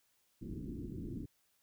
white low-pass noise, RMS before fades -43 dBFS, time 0.41-1.26 s, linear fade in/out 10 ms, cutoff 340 Hz, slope 48 dB/octave, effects white hiss -75 dBFS RMS until 1.62 s

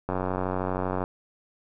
click train, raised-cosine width 1 ms, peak -14 dBFS, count 89, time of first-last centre 0.09-1.039 s, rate 92.7 Hz, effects none

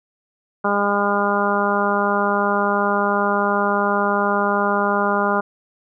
harmonic tone, 202.8 Hz, G#3, 41 cents flat, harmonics 1 / 2 / 3 / 4 / 5 / 6 / 7, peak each -24 / -24 / -24 / -24 / -24 / -24 / -24 dBFS, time 0.64-5.41 s, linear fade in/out 10 ms, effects none

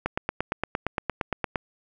click train, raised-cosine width 0.5 ms, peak -10 dBFS, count 14, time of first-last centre 0.06-1.558 s, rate 8.68 Hz, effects none

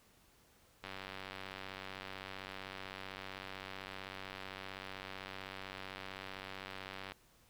click train, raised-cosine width 0.3 ms, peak -28 dBFS, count 602, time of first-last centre 0.84-7.12 s, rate 95.7 Hz, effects pink hiss -67 dBFS RMS until 7.49 s

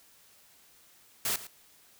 white noise with echo, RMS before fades -30 dBFS, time 1.25-1.36 s, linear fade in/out 2 ms, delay 110 ms, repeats 1, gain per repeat -15 dB, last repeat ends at 1.47 s, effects white hiss -60 dBFS RMS until 1.99 s

